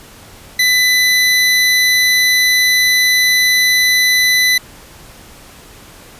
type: tone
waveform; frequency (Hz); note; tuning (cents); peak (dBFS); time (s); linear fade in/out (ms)
25% pulse; 2000; B6; +21; -6; 0.59-4.58; 5
effects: pink hiss -39 dBFS RMS until 6.19 s + resampled to 32000 Hz